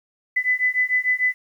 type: beating tone pair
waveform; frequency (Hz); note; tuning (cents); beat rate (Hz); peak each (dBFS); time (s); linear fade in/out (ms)
sine; 2000 / 2006.7; B6 / B6; +21 / +27; 6.7; -21; 0.36-1.34; 10
effects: 9-bit